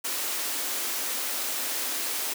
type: high-pass noise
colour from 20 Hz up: white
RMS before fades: -30 dBFS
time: 0.04-2.34 s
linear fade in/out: 10 ms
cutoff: 230 Hz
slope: 96 dB/octave
effects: none